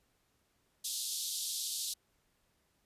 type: band-pass noise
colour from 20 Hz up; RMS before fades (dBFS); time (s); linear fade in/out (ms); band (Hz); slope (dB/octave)
pink; -38; 0.84-1.94; 10; 3500 to 13000; 48
effects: pink hiss -75 dBFS RMS until 2.85 s + resampled to 32000 Hz